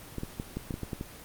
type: clicks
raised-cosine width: 3 ms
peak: -20 dBFS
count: 9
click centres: 0.183 / 0.234 / 0.399 / 0.57 / 0.708 / 0.741 / 0.833 / 0.932 / 1.011 s
effects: pink hiss -47 dBFS RMS until 1.24 s + Opus 24 kbps